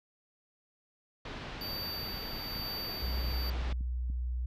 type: low-pass noise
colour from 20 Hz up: pink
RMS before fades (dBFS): -42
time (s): 1.25-3.73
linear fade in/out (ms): 5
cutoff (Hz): 4300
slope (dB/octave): 24
type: tone with tremolo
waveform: square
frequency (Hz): 4621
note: D8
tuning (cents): -29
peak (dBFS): -37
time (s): 1.61-3.5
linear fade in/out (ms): 2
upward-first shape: sine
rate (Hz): 1.1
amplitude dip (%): 40
type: clicks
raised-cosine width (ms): 5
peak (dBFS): -32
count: 12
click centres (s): 1.732 / 2.031 / 2.143 / 2.334 / 2.561 / 2.598 / 3.285 / 3.324 / 3.618 / 3.725 / 3.809 / 4.1
type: tone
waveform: sine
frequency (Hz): 61.4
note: B1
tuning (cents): -9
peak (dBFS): -31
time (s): 3.02-4.46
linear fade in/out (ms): 5
effects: none